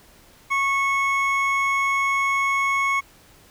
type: tone pair together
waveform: triangle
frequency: 1100 / 2200 Hz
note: C#6 / C#7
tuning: -14 / -14 cents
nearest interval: octave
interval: 1200 cents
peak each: -20 dBFS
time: 0.5-3.01 s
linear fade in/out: 20 ms
effects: pink hiss -52 dBFS RMS until 3.5 s